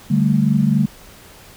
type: chord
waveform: sine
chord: D suspended fourth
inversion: none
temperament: equal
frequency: 146.83 / 196 / 220 Hz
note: D3 / G3 / A3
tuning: 0 / 0 / 0 cents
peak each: -17 dBFS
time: 0.1-0.86 s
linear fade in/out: 10 ms
effects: pink hiss -43 dBFS RMS until 1.56 s